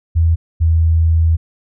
sine tone pair in turn, 82.41 / 81.6 Hz, E2 / E2, 0 / -17 cents, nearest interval unison, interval 17 cents, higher first, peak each -9 dBFS, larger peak neither, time 0.15-0.36 / 0.6-1.37 s, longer second, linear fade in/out 20 ms, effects none

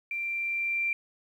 sine tone with level ramp, 2361 Hz, D7, 9 cents sharp, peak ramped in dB -30 to -25 dBFS, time 0.11-0.93 s, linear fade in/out 2 ms, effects 10-bit

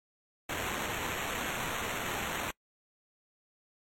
white noise with sample-and-hold, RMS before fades -35 dBFS, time 0.49-2.51 s, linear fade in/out 5 ms, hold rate 4900 Hz, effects noise-tail reverb RT60 0.1 s tail -24 dB re dry + MP3 64 kbps

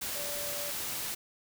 sine tone in noise, 580 Hz, D5, 22 cents flat, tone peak -41 dBFS, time 0.15-0.71 s, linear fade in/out 10 ms, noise white, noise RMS -36 dBFS, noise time 0.01-1.15 s, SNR -8 dB, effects none

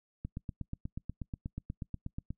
click train, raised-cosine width 5 ms, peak -25 dBFS, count 18, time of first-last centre 0.25-2.306 s, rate 8.27 Hz, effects noise-tail reverb RT60 0.1 s tail -25 dB re dry

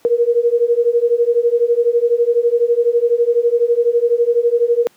sine beating tone pair, 467.1 / 479.1 Hz, A#4 / A#4, +3 / +47 cents, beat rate 12 Hz, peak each -15 / -14 dBFS, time 0.05-4.87 s, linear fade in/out 0 ms, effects pink hiss -53 dBFS RMS until 4.96 s + high-pass 200 Hz 12 dB/octave

